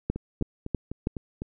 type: two click trains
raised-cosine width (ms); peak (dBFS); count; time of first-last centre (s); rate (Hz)
3; -20 / -12; 6 / 4; 0.16-1.419 / 0.1-1.071; 3.97 / 3.09
effects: none